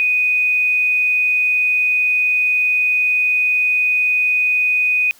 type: tone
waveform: sine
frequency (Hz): 2489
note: D#7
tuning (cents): 0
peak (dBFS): -13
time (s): 0-5.11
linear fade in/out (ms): 0
effects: white hiss -49 dBFS RMS until 5.19 s